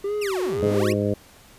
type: tone with vibrato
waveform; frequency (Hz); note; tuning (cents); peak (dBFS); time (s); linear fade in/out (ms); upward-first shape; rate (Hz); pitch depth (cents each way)
triangle; 392; G4; 0; -21; 0.04-0.94; 5; sine; 2; 120
type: exponential two-way sweep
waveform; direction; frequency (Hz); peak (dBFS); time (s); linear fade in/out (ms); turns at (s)
sawtooth; down then up; 3031 to 77.78 to 3031; -26; 0.21-0.93; 10; 0.61
type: harmonic tone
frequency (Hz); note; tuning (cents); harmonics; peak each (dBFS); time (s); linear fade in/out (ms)
102.6; G#2; -21; 1 / 2 / 3 / 4 / 5 / 6; -26 / -26 / -28 / -27 / -27 / -30; 0.62-1.14; 5
effects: pink hiss -50 dBFS RMS until 1.58 s + resampled to 32000 Hz